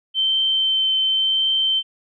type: tone with vibrato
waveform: sine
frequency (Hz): 3100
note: G7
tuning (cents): -20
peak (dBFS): -16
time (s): 0.14-1.83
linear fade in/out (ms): 50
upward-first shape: triangle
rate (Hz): 0.91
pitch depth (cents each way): 10
effects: none